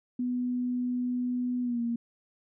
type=tone with pitch glide; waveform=sine; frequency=247.6 to 234.7 Hz; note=B3 to A#3; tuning=+5 to +12 cents; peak=-27 dBFS; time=0.19-1.96 s; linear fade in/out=5 ms; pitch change=-93 cents; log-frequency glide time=1.62-1.81 s; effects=none